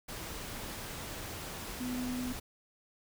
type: tone in noise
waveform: sine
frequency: 250 Hz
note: B3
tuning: 21 cents sharp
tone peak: -34 dBFS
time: 1.8-2.33 s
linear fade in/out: 10 ms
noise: pink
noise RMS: -42 dBFS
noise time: 0.08-2.4 s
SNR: +5 dB
effects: none